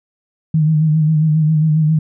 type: tone with vibrato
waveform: sine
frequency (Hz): 155.56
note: D#3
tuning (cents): 0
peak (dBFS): -10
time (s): 0.54-1.99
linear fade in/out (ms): 5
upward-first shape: sine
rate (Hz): 7.4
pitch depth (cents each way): 47
effects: none